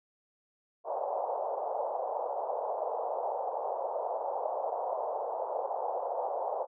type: band-pass noise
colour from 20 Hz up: pink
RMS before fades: -34 dBFS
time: 0.84-6.67 s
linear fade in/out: 50 ms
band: 500 to 910 Hz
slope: 48 dB/octave
effects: none